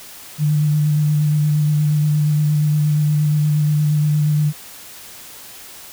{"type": "tone with vibrato", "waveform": "sine", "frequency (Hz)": 150, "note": "D3", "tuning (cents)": 37, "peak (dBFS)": -13, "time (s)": [0.38, 4.53], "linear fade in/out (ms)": 50, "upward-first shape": "square", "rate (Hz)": 8.5, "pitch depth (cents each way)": 15, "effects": ["white hiss -38 dBFS RMS until 5.92 s"]}